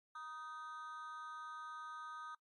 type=tone with amplitude modulation; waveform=triangle; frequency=1244.5 Hz; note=D#6; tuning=in tune; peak=-40 dBFS; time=0.15-2.35 s; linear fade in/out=5 ms; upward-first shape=sine; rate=296 Hz; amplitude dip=95%; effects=noise-tail reverb RT60 0.1 s tail -21 dB re dry + MP3 48 kbps